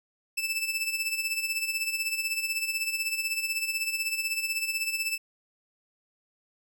sawtooth tone with tremolo, 2637 Hz, E7, in tune, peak -22 dBFS, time 0.37-5.18 s, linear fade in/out 10 ms, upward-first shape sine, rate 16 Hz, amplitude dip 65%, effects none

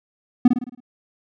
triangle tone with echo, 246.9 Hz, B3, in tune, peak -5 dBFS, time 0.45-0.48 s, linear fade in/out 5 ms, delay 54 ms, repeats 6, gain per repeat -6 dB, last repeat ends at 0.804 s, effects none

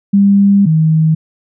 sine tone pair in turn, 199.5 / 158.34 Hz, G3 / D#3, +31 / +31 cents, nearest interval major third, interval 400 cents, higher first, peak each -5 / -7 dBFS, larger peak first, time 0.13-0.66 / 0.66-1.15 s, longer first, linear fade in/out 10 ms, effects none

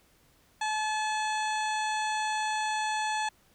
harmonic tone with a mistuned harmonic, 861 Hz, A5, 38 cents flat, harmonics 1 / 2 / 3 / 4 / 5 / 7 / 8 / 9 / 10, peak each -29 / -35 / -39 / -41 / -43 / -46 / -47 / -48 / -49 dBFS, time 0.61-3.29 s, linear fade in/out 5 ms, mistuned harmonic 10, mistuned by -16 cents, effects pink hiss -64 dBFS RMS until 3.54 s

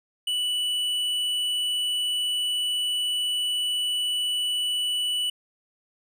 sine tone with tanh clipping, 2962 Hz, F#7, 1 cent sharp, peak -25 dBFS, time 0.27-5.3 s, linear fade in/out 5 ms, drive 9 dB, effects none

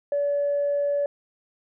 sine tone, 573 Hz, D5, 43 cents flat, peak -20 dBFS, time 0.12-1.06 s, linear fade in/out 2 ms, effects tanh soft clip ceiling -17 dBFS

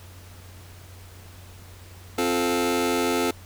sawtooth chord, F major, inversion second, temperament just, 261.9 / 349.2 / 436.5 Hz, C4 / F4 / A4, +2 / 0 / -14 cents, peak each -22 dBFS, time 2.18-3.31 s, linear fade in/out 5 ms, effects added 91 Hz sine -44 dBFS peak until 3.45 s + pink hiss -49 dBFS RMS until 3.45 s

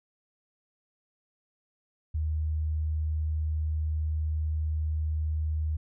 sine tone, 77.6 Hz, D#2, 4 cents flat, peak -26 dBFS, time 2.14-5.77 s, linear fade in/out 10 ms, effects none

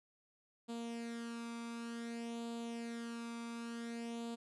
sawtooth tone with flanger, 233.1 Hz, A#3, in tune, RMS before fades -44 dBFS, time 0.68-4.36 s, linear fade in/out 20 ms, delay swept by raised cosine 0.26 to 0.84 ms, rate 0.55 Hz, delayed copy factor +0.6, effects resampled to 24000 Hz

